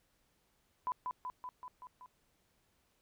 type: tone with echo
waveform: sine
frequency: 1001 Hz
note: B5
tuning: 23 cents sharp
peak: -32 dBFS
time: 0.87-0.92 s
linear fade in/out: 0 ms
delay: 190 ms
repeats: 6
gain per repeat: -3 dB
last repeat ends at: 2.06 s
effects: pink hiss -75 dBFS RMS until 3.01 s

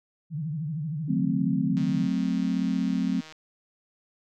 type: tone with vibrato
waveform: sine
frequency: 154.3 Hz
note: D#3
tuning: 14 cents flat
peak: -28 dBFS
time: 0.3-2.09 s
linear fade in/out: 50 ms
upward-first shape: sine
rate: 13 Hz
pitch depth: 150 cents each way
type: chord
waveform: sine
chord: F# diminished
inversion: none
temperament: equal with one note detuned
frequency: 184.36 / 220 / 261.6 Hz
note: F#3 / A3 / C4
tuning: -6 / 0 / 0 cents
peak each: -27 / -29 / -27 dBFS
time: 1.08-3.21 s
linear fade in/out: 10 ms
type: click train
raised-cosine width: 0.2 ms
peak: -28 dBFS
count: 245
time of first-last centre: 1.77-3.324 s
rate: 157 Hz
effects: none

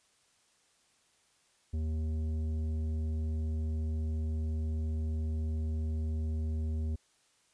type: tone with tanh clipping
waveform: sine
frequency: 78.6 Hz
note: D#2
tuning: 18 cents sharp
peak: -32 dBFS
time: 1.73-6.96 s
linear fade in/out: 10 ms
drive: 10 dB
effects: white hiss -69 dBFS RMS until 7.53 s + resampled to 22050 Hz

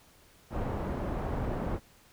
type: low-pass noise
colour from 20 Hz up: pink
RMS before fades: -33 dBFS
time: 0.5-1.8 s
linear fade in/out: 50 ms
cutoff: 900 Hz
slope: 12 dB/octave
effects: pink hiss -60 dBFS RMS until 2.12 s

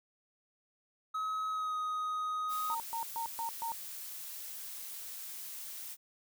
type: tone with pitch glide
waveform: triangle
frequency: 1277 to 1252.2 Hz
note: D#6 to D#6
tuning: +45 to +11 cents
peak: -31 dBFS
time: 1.14-2.75 s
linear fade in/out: 10 ms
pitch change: -34 cents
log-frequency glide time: 1.5-1.76 s
type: noise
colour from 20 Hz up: blue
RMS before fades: -44 dBFS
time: 2.48-5.97 s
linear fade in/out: 50 ms
type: tone bursts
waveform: sine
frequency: 920 Hz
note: A#5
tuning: 23 cents flat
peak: -34 dBFS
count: 5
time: 2.7-3.72 s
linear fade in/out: 0 ms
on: 100 ms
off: 130 ms
effects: none

